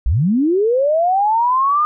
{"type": "linear sweep", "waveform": "sine", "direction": "up", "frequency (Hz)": [46.25, 1227], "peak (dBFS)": -12, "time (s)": [0.06, 1.85], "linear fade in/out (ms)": 0, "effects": []}